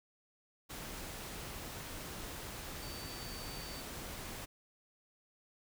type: tone in noise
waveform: sine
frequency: 4570 Hz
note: D8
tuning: 48 cents flat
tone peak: -50 dBFS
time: 2.81-3.82 s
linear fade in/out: 20 ms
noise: pink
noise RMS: -45 dBFS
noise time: 0.69-4.46 s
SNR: -8 dB
effects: none